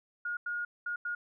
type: tone bursts at uneven times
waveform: sine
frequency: 1432 Hz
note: F6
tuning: 43 cents sharp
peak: -32 dBFS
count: 4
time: 0.25-0.37 / 0.46-0.65 / 0.86-0.96 / 1.05-1.15 s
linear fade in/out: 5 ms
effects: none